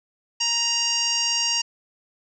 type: tone with frequency modulation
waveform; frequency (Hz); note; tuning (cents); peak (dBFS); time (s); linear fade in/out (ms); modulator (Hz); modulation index
sine; 2808; F7; +9; -18; 0.4-1.62; 10; 936; 3.8
effects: none